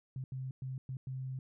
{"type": "tone bursts at uneven times", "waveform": "sine", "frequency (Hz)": 130.81, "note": "C3", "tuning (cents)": 0, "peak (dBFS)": -37, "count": 5, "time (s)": [[0.16, 0.24], [0.32, 0.51], [0.62, 0.78], [0.89, 0.97], [1.07, 1.39]], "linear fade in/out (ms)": 2, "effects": []}